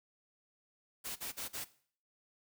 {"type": "noise bursts", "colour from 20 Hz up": "white", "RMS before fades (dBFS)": -41, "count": 4, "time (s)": [1.04, 1.649], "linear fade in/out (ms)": 20, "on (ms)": 120, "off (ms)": 43, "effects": ["noise-tail reverb RT60 0.5 s tail -17 dB re dry"]}